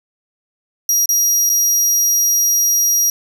30% pulse tone with dropouts, 5720 Hz, F8, 41 cents sharp, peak -8 dBFS, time 0.89-3.1 s, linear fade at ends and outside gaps 2 ms, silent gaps 1.058-1.09 / 1.494-1.498 s, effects none

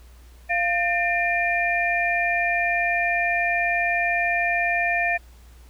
sine tone cluster, 693 / 1800 / 2394 Hz, F5 / A6 / D7, -14 / +39 / +33 cents, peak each -24 dBFS, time 0.49-5.18 s, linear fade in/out 20 ms, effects added 60 Hz sine -45 dBFS peak until 5.69 s + pink hiss -56 dBFS RMS until 5.69 s

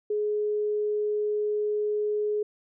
sine tone, 420 Hz, G#4, 19 cents sharp, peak -24 dBFS, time 0.1-2.43 s, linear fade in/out 5 ms, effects none

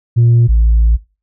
sine tone pair in turn, 117.9 / 56 Hz, A#2 / A1, +20 / +31 cents, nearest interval octave + minor second, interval 1289 cents, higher first, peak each -4 / -5 dBFS, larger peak first, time 0.16-0.48 / 0.48-0.97 s, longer second, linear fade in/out 20 ms, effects noise-tail reverb RT60 0.3 s tail -21 dB re dry + tanh soft clip ceiling -4 dBFS

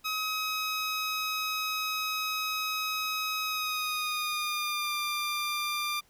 15% pulse tone with pitch glide, 1270 to 1191.8 Hz, D#6 to D6, +35 to +25 cents, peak -23 dBFS, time 0.04-6.01 s, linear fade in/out 20 ms, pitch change -110 cents, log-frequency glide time 3.44-4.93 s, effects pink hiss -64 dBFS RMS until 6.09 s

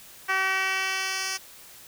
10% pulse tone with band-pass filter sweep, 381.3 Hz, G4, 48 cents flat, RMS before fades -27 dBFS, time 0.28-1.38 s, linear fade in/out 20 ms, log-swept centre 1700 to 5400 Hz, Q 1.2, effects white hiss -48 dBFS RMS until 1.87 s

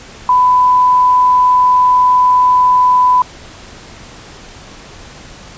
sine tone, 999 Hz, B5, 20 cents sharp, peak -6 dBFS, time 0.29-3.22 s, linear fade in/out 2 ms, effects pink hiss -35 dBFS RMS until 5.57 s + resampled to 16000 Hz

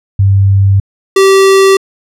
sine / square tone pair in turn, 98.1 / 387.6 Hz, G2 / G4, +2 / -20 cents, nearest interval 2 octaves, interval 2378 cents, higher second, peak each -4 dBFS, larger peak neither, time 0.19-0.8 / 1.16-1.77 s, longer neither, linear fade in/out 5 ms, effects low-pass 11000 Hz 12 dB/octave

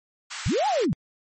pink high-pass noise, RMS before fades -34 dBFS, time 0.3-0.86 s, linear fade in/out 20 ms, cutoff 1100 Hz, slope 24 dB/octave
sine linear two-way sweep, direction up then down, 68.2 to 875 to 124.2 Hz, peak -20 dBFS, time 0.46-0.93 s, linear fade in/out 0 ms, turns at 0.67 s
effects MP3 32 kbps

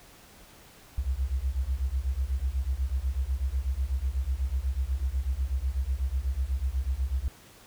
sine beating tone pair, 61.74 / 69.84 Hz, B1 / C#2, 0 / +14 cents, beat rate 8.1 Hz, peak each -29 dBFS, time 0.98-7.28 s, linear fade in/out 0 ms, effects pink hiss -53 dBFS RMS until 7.66 s

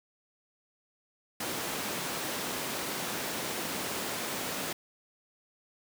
pink high-pass noise, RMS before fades -35 dBFS, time 1.4-4.73 s, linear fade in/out 5 ms, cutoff 210 Hz, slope 12 dB/octave, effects none

